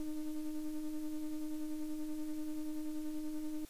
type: ring-modulated tone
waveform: triangle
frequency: 150.8 Hz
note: D3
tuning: 46 cents sharp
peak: -31 dBFS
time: 0-3.65 s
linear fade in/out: 2 ms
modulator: 156 Hz
effects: white hiss -59 dBFS RMS until 3.69 s + resampled to 32000 Hz